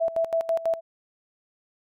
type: tone with tremolo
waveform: sine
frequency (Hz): 659.3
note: E5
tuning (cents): 0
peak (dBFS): -20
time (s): 0-0.81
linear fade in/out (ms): 20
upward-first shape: square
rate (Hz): 6.1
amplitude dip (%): 80
effects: none